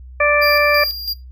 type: harmonic tone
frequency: 587.3 Hz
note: D5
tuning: in tune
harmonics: 1 / 2 / 3 / 4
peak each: -15 / -19 / -19 / -18 dBFS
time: 0.2-0.84 s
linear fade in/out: 5 ms
type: tone with tremolo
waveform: square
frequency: 4790 Hz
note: D8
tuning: 33 cents sharp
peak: -19 dBFS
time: 0.41-1.14 s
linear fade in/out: 20 ms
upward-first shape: square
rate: 3 Hz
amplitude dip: 60%
effects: noise-tail reverb RT60 0.2 s tail -18 dB re dry + added 63 Hz sine -34 dBFS peak until 1.31 s